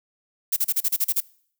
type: noise bursts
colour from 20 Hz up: violet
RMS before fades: -21 dBFS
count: 9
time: 0.52-1.206 s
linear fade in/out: 10 ms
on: 46 ms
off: 34 ms
effects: noise-tail reverb RT60 0.6 s tail -23 dB re dry